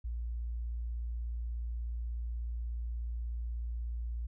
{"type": "tone", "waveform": "sine", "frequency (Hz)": 58.27, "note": "A#1", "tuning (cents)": 0, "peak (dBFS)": -34, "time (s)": [0.04, 4.27], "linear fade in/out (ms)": 10, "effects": []}